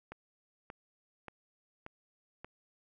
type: click train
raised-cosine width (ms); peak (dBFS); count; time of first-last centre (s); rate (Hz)
0.5; -29; 5; 0.12-2.446; 1.72
effects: none